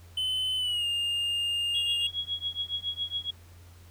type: tone with pitch glide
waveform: triangle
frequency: 3039 to 2819 Hz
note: F#7 to F7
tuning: +46 to +16 cents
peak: -25 dBFS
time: 0.17-2.07 s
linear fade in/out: 5 ms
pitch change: -130 cents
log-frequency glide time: 0.57-0.86 s
type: tone with tremolo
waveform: sine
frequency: 3322 Hz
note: G#7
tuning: in tune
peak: -26 dBFS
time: 1.74-3.31 s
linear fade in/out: 10 ms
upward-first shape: triangle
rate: 7.2 Hz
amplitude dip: 100%
effects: added 87 Hz sine -49 dBFS peak until 3.9 s + pink hiss -58 dBFS RMS until 3.9 s